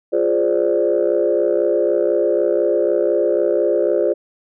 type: chord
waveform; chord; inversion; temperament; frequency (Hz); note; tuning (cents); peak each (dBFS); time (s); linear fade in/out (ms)
sine; D half-diminished seventh; first; equal; 349.2 / 415.3 / 523.3 / 587.3; F4 / Ab4 / C5 / D5; 0 / 0 / 0 / 0; -19; 0.12-4.14; 20
effects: tanh soft clip ceiling -6 dBFS